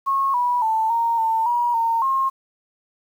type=tone with pitch steps; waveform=sine; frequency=1090 / 975 / 885 / 927 / 897 / 959 / 916 / 1071 Hz; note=C#6 / B5 / A5 / A#5 / A5 / A#5 / A#5 / C6; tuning=-29 / -23 / +10 / -10 / +33 / +49 / -31 / +40 cents; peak=-17 dBFS; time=0.06-2.3 s; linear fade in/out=20 ms; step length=280 ms; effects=8-bit